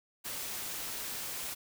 white noise, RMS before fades -39 dBFS, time 0.24-1.55 s, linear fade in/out 20 ms, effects none

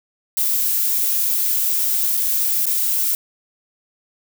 violet noise with dropouts, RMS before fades -19 dBFS, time 0.37-3.15 s, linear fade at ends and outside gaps 1 ms, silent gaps 2.17-2.174 / 2.656-2.666 s, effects none

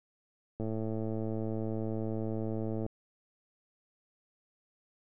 click train, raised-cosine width 2 ms, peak -23 dBFS, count 250, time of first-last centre 0.6-2.864 s, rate 110 Hz, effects none

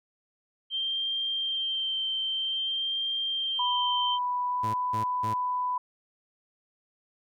sine tone with vibrato, 3150 Hz, G7, 8 cents sharp, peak -27 dBFS, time 0.7-4.19 s, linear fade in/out 50 ms, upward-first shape sine, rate 0.52 Hz, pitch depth 16 cents each way
sine tone with pitch glide, 987.8 to 995.8 Hz, B5 to B5, 0 to +14 cents, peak -26 dBFS, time 3.59-5.78 s, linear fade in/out 5 ms, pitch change +14 cents, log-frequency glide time 4.48-4.65 s
sawtooth tone bursts, 110 Hz, A2, in tune, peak -29 dBFS, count 3, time 4.63-5.34 s, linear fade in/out 10 ms, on 110 ms, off 190 ms
effects none

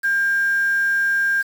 sine tone with quantisation, 1600 Hz, G6, 35 cents sharp, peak -16 dBFS, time 0.03-1.43 s, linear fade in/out 20 ms, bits 6, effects none

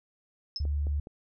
sine tone with exponential decay, 5210 Hz, E8, 21 cents flat, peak -27 dBFS, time 0.56-0.64 s, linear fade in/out 1 ms, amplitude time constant 16 ms
sine tone, 72.7 Hz, D2, 17 cents flat, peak -26 dBFS, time 0.6-1 s, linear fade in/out 5 ms
clicks, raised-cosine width 2 ms, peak -30 dBFS, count 3, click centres 0.653 / 0.869 / 1.071 s
effects none

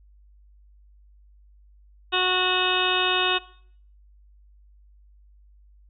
harmonic tone, 367 Hz, F#4, 14 cents flat, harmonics 1 / 2 / 3 / 4 / 5 / 7 / 8 / 9 / 10, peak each -28 / -29 / -28 / -29 / -35 / -28 / -27 / -36 / -27 dBFS, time 2.12-3.39 s, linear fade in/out 20 ms, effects noise-tail reverb RT60 0.6 s tail -20 dB re dry + added 50 Hz sine -51 dBFS peak until 5.89 s

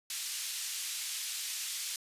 white band-pass noise, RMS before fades -38 dBFS, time 0.1-1.96 s, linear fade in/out 2 ms, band 2700 to 8800 Hz, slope 12 dB/octave, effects resampled to 32000 Hz

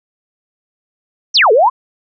sine exponential two-way sweep, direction down then up, 6160 to 410.1 to 1097 Hz, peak -6 dBFS, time 1.34-1.7 s, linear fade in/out 20 ms, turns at 1.52 s, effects none

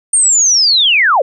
sine linear sweep, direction down, 8870 to 466.2 Hz, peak -7 dBFS, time 0.13-1.22 s, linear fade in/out 5 ms, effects none

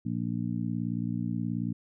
harmonic tone, 58.6 Hz, A#1, 10 cents sharp, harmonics 2 / 3 / 4 / 5, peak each -34 / -33 / -33 / -38 dBFS, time 0.05-1.73 s, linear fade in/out 10 ms, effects none

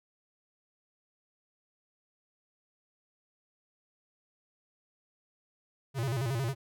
square tone with vibrato, 125.6 Hz, B2, 30 cents sharp, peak -30 dBFS, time 5.94-6.55 s, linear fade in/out 50 ms, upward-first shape square, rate 11 Hz, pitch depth 150 cents each way, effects none

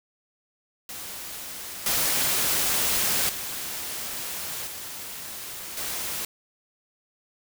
white noise with level steps, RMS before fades -37 / -24 / -33 / -37 / -31 dBFS, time 0.89-6.25 s, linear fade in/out 2 ms, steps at 1.86 / 3.29 / 4.67 / 5.77 s, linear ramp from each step 2 ms, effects none

